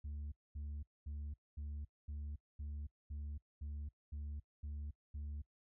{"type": "tone bursts", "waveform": "sine", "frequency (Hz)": 73.4, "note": "D2", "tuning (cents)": 0, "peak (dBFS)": -39, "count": 11, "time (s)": [0.04, 5.42], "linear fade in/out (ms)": 10, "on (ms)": 280, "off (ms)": 230, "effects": ["noise-tail reverb RT60 0.1 s tail -21 dB re dry", "tanh soft clip ceiling -41 dBFS"]}